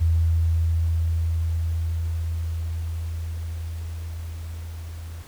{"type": "tone with level ramp", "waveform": "sine", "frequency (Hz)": 82.41, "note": "E2", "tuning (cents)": 0, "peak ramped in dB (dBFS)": [-16, -33], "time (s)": [0, 5.23], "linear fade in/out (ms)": 20, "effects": ["added 50 Hz sine -48 dBFS peak until 5.27 s", "pink hiss -48 dBFS RMS until 5.27 s"]}